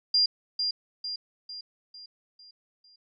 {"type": "tone with echo", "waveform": "sine", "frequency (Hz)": 4800, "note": "D8", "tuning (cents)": 37, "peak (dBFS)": -19, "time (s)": [0.14, 0.26], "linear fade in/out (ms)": 5, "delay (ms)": 450, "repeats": 6, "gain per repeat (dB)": -6, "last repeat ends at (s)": 2.96, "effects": []}